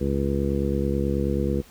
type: harmonic tone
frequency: 69.3 Hz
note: C#2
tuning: in tune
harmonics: 1 / 2 / 3 / 4 / 5 / 6 / 7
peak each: -27 / -29 / -27 / -33 / -29 / -33 / -30 dBFS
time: 0-1.62 s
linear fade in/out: 20 ms
effects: pink hiss -51 dBFS RMS until 1.7 s